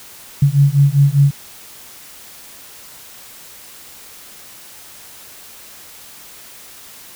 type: beating tone pair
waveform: sine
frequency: 138.59 / 143.59 Hz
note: C#3 / D3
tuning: 0 / -39 cents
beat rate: 5 Hz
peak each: -12 dBFS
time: 0.42-1.31 s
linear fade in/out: 5 ms
effects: white hiss -39 dBFS RMS until 7.15 s